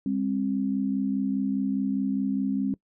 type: tone pair together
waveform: sine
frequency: 201 / 265.9 Hz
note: G3 / C4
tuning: +44 / +28 cents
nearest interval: perfect fourth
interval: 484 cents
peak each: -27 / -26 dBFS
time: 0.06-2.74 s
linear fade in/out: 2 ms
effects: noise-tail reverb RT60 0.1 s tail -22 dB re dry